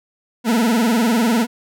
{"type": "tone with vibrato", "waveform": "40% pulse", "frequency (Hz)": 229.6, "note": "A#3", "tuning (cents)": -26, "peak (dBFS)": -13, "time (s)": [0.44, 1.47], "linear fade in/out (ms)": 50, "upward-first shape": "triangle", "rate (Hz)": 20, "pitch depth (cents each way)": 160, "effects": []}